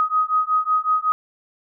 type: beating tone pair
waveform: sine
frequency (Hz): 1253 / 1258.4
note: D#6 / D#6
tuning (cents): +12 / +19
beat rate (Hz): 5.4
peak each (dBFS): -20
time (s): 0-1.12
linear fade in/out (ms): 0
effects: none